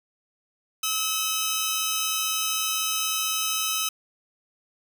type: tone pair together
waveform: 10% pulse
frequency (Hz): 1288 / 3043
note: E6 / F#7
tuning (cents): -41 / +48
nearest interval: octave + minor third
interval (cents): 1489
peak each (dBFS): -19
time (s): 0.83-3.89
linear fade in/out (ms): 5
effects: none